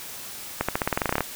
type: accelerating click train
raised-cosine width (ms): 0.5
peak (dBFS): -7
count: 14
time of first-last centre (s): 0.61-1.207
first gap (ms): 76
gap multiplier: 0.91
effects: white hiss -38 dBFS RMS until 1.35 s